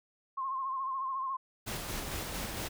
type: tone with vibrato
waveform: sine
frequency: 1064 Hz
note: C6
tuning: 29 cents sharp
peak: -32 dBFS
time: 0.37-1.37 s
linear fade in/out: 10 ms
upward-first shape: sine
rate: 14 Hz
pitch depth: 52 cents each way
type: noise with tremolo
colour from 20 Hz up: pink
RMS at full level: -37 dBFS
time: 1.66-2.69 s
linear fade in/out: 20 ms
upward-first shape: square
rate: 4.4 Hz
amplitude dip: 25%
effects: none